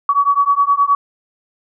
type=beating tone pair; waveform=sine; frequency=1128 / 1137.6 Hz; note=C#6 / C#6; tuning=+30 / +45 cents; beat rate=9.6 Hz; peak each=-14 dBFS; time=0.09-0.95 s; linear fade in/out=2 ms; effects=none